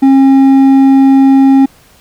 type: tone with hard clipping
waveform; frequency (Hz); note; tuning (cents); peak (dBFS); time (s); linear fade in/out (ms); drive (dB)
sine; 270; C#4; -45; -4; 0.02-1.66; 10; 5
effects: pink hiss -44 dBFS RMS until 2 s